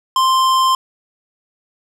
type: tone with hard clipping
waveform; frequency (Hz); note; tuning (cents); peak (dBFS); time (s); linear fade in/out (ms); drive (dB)
sine; 1046.5; C6; 0; -13; 0.16-0.75; 2; 15
effects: none